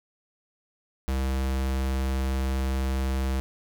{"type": "tone", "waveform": "square", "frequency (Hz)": 66.1, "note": "C2", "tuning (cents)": 18, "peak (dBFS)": -25, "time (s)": [1.08, 3.4], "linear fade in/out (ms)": 0, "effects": []}